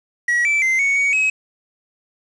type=tone with pitch steps; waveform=triangle; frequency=1919 / 2322 / 2076 / 2223 / 2245 / 2553 Hz; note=A#6 / D7 / C7 / C#7 / C#7 / D#7; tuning=+50 / -20 / -14 / +4 / +21 / +44 cents; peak=-13 dBFS; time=0.28-1.3 s; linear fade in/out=5 ms; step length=170 ms; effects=resampled to 22050 Hz + 7-bit